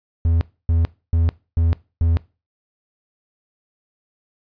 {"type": "tone bursts", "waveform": "triangle", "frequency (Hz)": 82.9, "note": "E2", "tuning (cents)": 10, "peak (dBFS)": -12, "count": 5, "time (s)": [0.25, 2.17], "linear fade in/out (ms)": 0, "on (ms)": 160, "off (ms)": 280, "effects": ["noise-tail reverb RT60 0.3 s tail -21 dB re dry", "resampled to 11025 Hz"]}